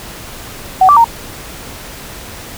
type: tone with pitch steps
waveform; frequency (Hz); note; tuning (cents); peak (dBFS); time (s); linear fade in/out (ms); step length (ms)
sine; 752 / 1165 / 925; F#5 / D6 / A#5; +28 / -14 / -14; -3; 0.81-1.044; 5; 78
effects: pink hiss -30 dBFS RMS until 2.57 s